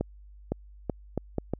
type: accelerating click train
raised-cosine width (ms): 2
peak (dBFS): -14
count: 6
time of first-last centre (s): 0.01-1.536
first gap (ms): 510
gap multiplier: 0.74
effects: added 50 Hz sine -47 dBFS peak until 1.59 s